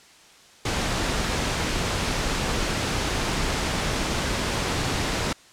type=noise; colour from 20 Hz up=pink; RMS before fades=-25 dBFS; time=0.65-5.33 s; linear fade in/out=5 ms; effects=white hiss -51 dBFS RMS until 5.52 s + low-pass 7000 Hz 12 dB/octave